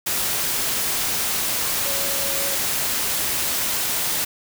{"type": "tone in noise", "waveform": "sine", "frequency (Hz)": 554.4, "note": "C#5", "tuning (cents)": 0, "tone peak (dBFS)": -32, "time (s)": [1.85, 2.56], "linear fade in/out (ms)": 10, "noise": "white", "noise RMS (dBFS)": -23, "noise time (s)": [0.06, 4.25], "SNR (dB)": -12, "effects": []}